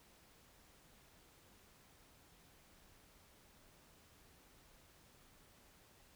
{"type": "silence", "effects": ["pink hiss -66 dBFS RMS until 6.15 s"]}